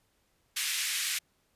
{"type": "band-pass noise", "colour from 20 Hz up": "pink", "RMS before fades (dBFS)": -32, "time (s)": [0.56, 1.19], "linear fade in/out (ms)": 10, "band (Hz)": [1900, 13000], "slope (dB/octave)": 24, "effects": ["pink hiss -72 dBFS RMS until 1.55 s", "resampled to 32000 Hz"]}